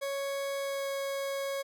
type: tone with pitch glide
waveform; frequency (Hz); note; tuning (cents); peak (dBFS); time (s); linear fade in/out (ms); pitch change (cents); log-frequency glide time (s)
40% pulse; 554.4 to 550.9; C#5 to C#5; 0 to -11; -31; 0.01-1.63; 20; -11; 0.56-0.9
effects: none